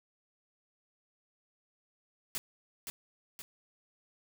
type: noise with echo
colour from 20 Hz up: white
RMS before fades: -36 dBFS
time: 2.35-2.38 s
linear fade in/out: 0 ms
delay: 520 ms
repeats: 2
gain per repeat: -5 dB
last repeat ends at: 3.42 s
effects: none